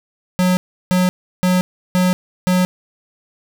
square tone bursts, 182.4 Hz, F#3, 24 cents flat, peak -13 dBFS, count 5, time 0.39-2.65 s, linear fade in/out 0 ms, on 180 ms, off 340 ms, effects none

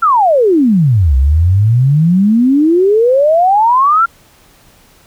sine exponential two-way sweep, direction down then up, 1400 to 63.7 to 1400 Hz, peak -6 dBFS, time 0.02-4.06 s, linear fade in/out 10 ms, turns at 1.16 s, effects pink hiss -46 dBFS RMS until 5.06 s

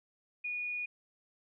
sine tone, 2454 Hz, D#7, 25 cents flat, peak -34 dBFS, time 0.44-0.86 s, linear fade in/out 10 ms, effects none

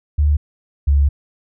sine tone pair in turn, 73.8 / 70.74 Hz, D2 / C#2, +9 / +36 cents, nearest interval minor second, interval 73 cents, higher first, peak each -11 / -10 dBFS, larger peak second, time 0.18-0.37 / 0.87-1.09 s, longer second, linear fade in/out 10 ms, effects none

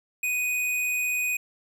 square tone, 2489 Hz, D#7, in tune, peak -25 dBFS, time 0.23-1.37 s, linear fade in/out 5 ms, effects none

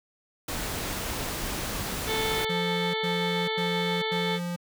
pink noise, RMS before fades -32 dBFS, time 0.48-2.45 s, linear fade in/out 5 ms
harmonic tone, 440 Hz, A4, in tune, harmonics 1 / 2 / 3 / 4 / 5 / 7 / 8 / 9 / 10, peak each -30 / -34 / -40 / -39 / -34 / -39 / -34 / -44 / -44 dBFS, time 2.06-4.4 s, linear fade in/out 50 ms
square tone bursts, 174.61 Hz, F3, in tune, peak -30 dBFS, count 4, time 2.49-4.563 s, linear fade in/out 10 ms, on 450 ms, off 91 ms
effects none

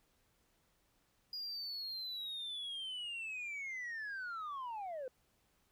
sine linear sweep, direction down, 4900 to 493.9 Hz, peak -38 dBFS, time 1.33-5.08 s, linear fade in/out 2 ms, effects tanh soft clip ceiling -39 dBFS + pink hiss -75 dBFS RMS until 5.71 s

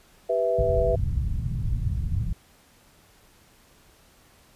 sine chord, E minor, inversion first, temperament equal, 392 / 493.9 / 659.3 Hz, G4 / B4 / E5, 0 / 0 / 0 cents, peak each -30 / -24 / -24 dBFS, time 0.29-0.96 s, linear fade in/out 10 ms
white low-pass noise, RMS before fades -26 dBFS, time 0.58-2.33 s, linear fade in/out 5 ms, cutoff 120 Hz, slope 24 dB/octave
effects pink hiss -57 dBFS RMS until 4.55 s + resampled to 32000 Hz

